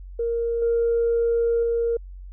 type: tone with level steps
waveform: sine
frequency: 466.2 Hz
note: A#4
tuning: in tune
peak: -21 / -17 / -19 dBFS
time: 0.19-1.97 s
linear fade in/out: 5 ms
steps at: 0.62 / 1.63 s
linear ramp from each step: 2 ms
effects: tanh soft clip ceiling -14 dBFS + added 46 Hz sine -36 dBFS peak until 2.32 s